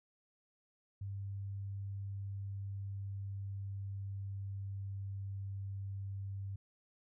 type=tone with pitch glide; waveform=sine; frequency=98.9 to 98.16 Hz; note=G2 to G2; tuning=+16 to +3 cents; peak=-39 dBFS; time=1.01-6.56 s; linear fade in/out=5 ms; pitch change=-13 cents; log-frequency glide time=2.05-5.41 s; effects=none